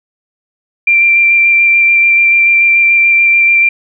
sine tone with vibrato, 2365 Hz, D7, 12 cents sharp, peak -5 dBFS, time 0.87-3.69 s, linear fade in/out 5 ms, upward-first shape square, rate 6.9 Hz, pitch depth 10 cents each way, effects none

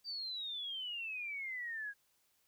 sine exponential sweep, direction down, 4699 to 1624 Hz, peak -39 dBFS, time 0.04-1.94 s, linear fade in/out 50 ms, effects white hiss -75 dBFS RMS until 2.47 s

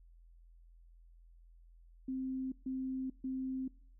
sine tone bursts, 261.6 Hz, C4, in tune, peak -35 dBFS, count 3, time 2.08-3.68 s, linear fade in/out 5 ms, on 440 ms, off 140 ms, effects noise-tail reverb RT60 0.5 s tail -23 dB re dry + added 42 Hz sine -57 dBFS peak until 3.99 s

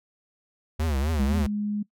square tone with vibrato, 73.42 Hz, D2, in tune, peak -24 dBFS, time 0.79-1.47 s, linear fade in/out 10 ms, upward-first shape triangle, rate 3.9 Hz, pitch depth 220 cents each way
sine tone, 207.7 Hz, G#3, in tune, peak -25 dBFS, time 1.19-1.83 s, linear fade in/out 10 ms
effects noise-tail reverb RT60 0.1 s tail -20 dB re dry

